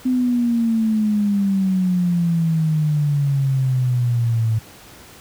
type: exponential sweep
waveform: sine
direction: down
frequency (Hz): 256.9 to 110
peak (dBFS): -15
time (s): 0.05-4.59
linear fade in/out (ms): 10
effects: pink hiss -43 dBFS RMS until 5.2 s + high-pass 60 Hz 12 dB/octave